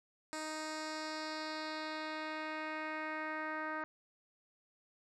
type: tone with low-pass filter sweep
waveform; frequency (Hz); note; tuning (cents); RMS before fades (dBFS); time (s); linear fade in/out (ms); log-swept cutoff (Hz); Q
10% pulse; 311.1; D#4; 0; -41; 0.33-3.84; 0; 7900 to 1600; 2
effects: none